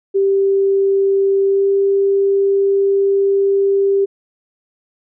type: tone with pitch glide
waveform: sine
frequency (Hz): 392 to 394.7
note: G4 to G4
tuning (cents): 0 to +12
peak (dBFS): -11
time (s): 0.14-4.06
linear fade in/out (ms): 20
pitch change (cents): +12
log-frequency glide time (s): 1.46-1.67
effects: none